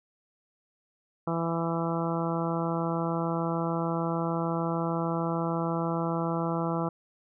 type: harmonic tone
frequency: 166.6 Hz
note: E3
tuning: 19 cents sharp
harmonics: 1 / 2 / 3 / 4 / 5 / 6 / 7 / 8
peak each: -30 / -33 / -35 / -36 / -37 / -38 / -38 / -39 dBFS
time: 1.27-6.89 s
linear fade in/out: 5 ms
effects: none